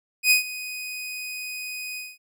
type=tone with ADSR envelope; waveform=sawtooth; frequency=2496 Hz; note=D#7; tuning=5 cents sharp; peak=-10 dBFS; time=0.23-2.18 s; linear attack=78 ms; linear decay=120 ms; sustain=-18 dB; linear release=210 ms; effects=none